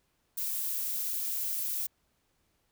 violet noise, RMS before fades -33 dBFS, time 0.37-1.87 s, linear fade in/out 10 ms, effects pink hiss -74 dBFS RMS until 2.71 s

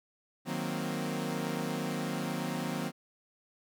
sawtooth chord, C half-diminished seventh, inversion first, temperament equal, 155.56 / 185 / 233.1 / 261.6 Hz, Eb3 / Gb3 / Bb3 / C4, 0 / 0 / 0 / 0 cents, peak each -34 dBFS, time 0.45-2.92 s, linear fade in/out 50 ms, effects none

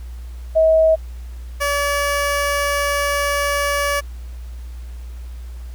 sine / 15% pulse tone pair in turn, 640 / 572.3 Hz, D#5 / D5, +49 / -45 cents, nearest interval major second, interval 194 cents, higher first, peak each -10 / -11 dBFS, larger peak first, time 0.55-0.96 / 1.6-4.01 s, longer second, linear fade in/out 20 ms, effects added 60 Hz sine -29 dBFS peak until 5.74 s + pink hiss -50 dBFS RMS until 5.74 s

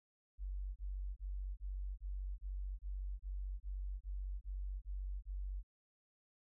sine tone bursts, 47.5 Hz, F#1, 46 cents sharp, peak -39 dBFS, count 13, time 0.38-5.632 s, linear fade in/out 50 ms, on 380 ms, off 26 ms, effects none

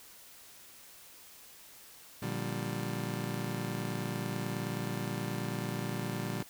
30% pulse chord, G minor seventh, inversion first, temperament just, 117.6 / 147 / 176.4 / 196 Hz, Bb2 / D3 / F3 / G3, +16 / +2 / +18 / 0 cents, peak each -36 / -37 / -39 / -37 dBFS, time 2.22-6.43 s, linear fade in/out 5 ms, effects white hiss -54 dBFS RMS until 6.49 s

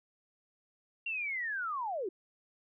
sine linear sweep, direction down, 2775 to 339.2 Hz, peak -33 dBFS, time 1.06-2.09 s, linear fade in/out 5 ms, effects none

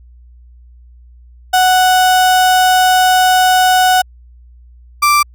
35% pulse tone pair in turn, 740 / 1174.7 Hz, F#5 / D6, 0 / 0 cents, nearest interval minor sixth, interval 800 cents, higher second, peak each -6 dBFS, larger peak neither, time 1.53-4.02 / 5.02-5.23 s, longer first, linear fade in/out 10 ms, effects added 60 Hz sine -38 dBFS peak until 5.34 s

